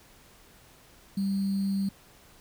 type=tone with sample-and-hold; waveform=sine; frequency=196 Hz; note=G3; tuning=in tune; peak=-25 dBFS; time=1.17-1.89 s; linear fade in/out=5 ms; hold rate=4410 Hz; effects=pink hiss -56 dBFS RMS until 2.4 s